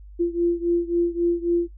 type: beating tone pair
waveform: sine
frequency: 342.6 / 346.3 Hz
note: F4 / F4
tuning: -33 / -15 cents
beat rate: 3.7 Hz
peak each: -21 / -23 dBFS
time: 0.19-1.68 s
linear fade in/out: 20 ms
effects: noise-tail reverb RT60 0.1 s tail -18 dB re dry + added 50 Hz sine -40 dBFS peak until 1.77 s